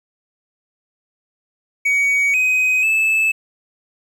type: tone with pitch steps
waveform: triangle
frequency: 2252 / 2515 / 2618 Hz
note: C#7 / D#7 / E7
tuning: +27 / +18 / -13 cents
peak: -12 dBFS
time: 1.85-3.32 s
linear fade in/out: 10 ms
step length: 490 ms
effects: 8-bit